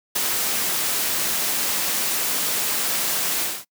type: noise with ADSR envelope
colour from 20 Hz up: white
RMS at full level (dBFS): -20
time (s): 0.15-3.65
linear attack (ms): 12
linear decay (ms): 9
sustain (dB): -3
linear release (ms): 230
effects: noise-tail reverb RT60 0.1 s tail -24 dB re dry + high-pass 150 Hz 12 dB/octave